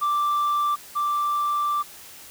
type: tone pair in turn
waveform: sine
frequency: 1174.7 / 1174.7 Hz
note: D6 / D6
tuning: 0 / 0 cents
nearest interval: unison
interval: 0 cents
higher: neither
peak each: -17 / -19 dBFS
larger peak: first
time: 0.01-0.76 / 0.95-1.83 s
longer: second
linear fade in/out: 20 ms
effects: tanh soft clip ceiling -19 dBFS + white hiss -44 dBFS RMS until 2.3 s